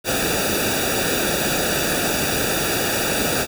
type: noise with comb filter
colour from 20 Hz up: pink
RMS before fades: -21 dBFS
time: 0.04-3.47 s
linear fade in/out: 50 ms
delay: 0.95 ms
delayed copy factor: -0.85
effects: none